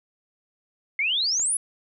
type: exponential sweep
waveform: sine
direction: up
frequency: 2093 to 10930 Hz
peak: -21 dBFS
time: 0.99-1.57 s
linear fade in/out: 2 ms
type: click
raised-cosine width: 0.5 ms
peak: -27 dBFS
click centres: 1.396 s
effects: none